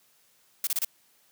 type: noise bursts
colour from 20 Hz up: blue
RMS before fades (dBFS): -27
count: 4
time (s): 0.64-0.848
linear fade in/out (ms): 2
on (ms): 31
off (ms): 28
effects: white hiss -64 dBFS RMS until 1.31 s + high-pass 100 Hz 12 dB/octave